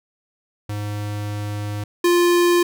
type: tone pair in turn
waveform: square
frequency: 103.83 / 349.2 Hz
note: G#2 / F4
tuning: 0 / 0 cents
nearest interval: octave + major sixth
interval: 2100 cents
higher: second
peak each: -25 / -14 dBFS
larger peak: second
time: 0.69-1.84 / 2.04-2.63 s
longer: first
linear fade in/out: 5 ms
effects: none